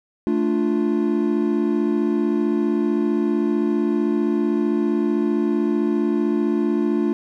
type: chord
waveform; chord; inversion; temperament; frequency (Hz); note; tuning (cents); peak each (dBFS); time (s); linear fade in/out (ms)
triangle; D minor; second; equal; 220 / 293.7 / 349.2; A3 / D4 / F4; 0 / 0 / 0; -20; 0.27-7.13; 0
effects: none